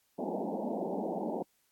pink band-pass noise, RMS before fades -35 dBFS, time 0.18-1.43 s, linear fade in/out 10 ms, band 180 to 890 Hz, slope 96 dB/octave, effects white hiss -73 dBFS RMS until 1.71 s + AAC 64 kbps

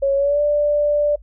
sine tone with pitch glide, 552 to 588.2 Hz, C#5 to D5, -7 to +3 cents, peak -14 dBFS, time 0.02-1.16 s, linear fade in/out 10 ms, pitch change +110 cents, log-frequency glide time 0.15-0.41 s, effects noise-tail reverb RT60 0.1 s tail -24 dB re dry + added 50 Hz sine -40 dBFS peak until 1.22 s

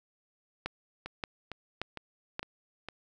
two click trains, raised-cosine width 0.3 ms, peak -17 / -23 dBFS, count 4 / 5, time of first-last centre 0.66-2.394 / 1.06-2.886 s, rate 1.73 / 2.19 Hz, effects none

